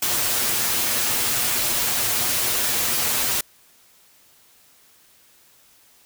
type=noise with comb filter; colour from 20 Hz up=white; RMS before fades=-22 dBFS; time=0.02-3.41 s; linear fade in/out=5 ms; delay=8.3 ms; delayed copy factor=+0.6; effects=white hiss -55 dBFS RMS until 6.05 s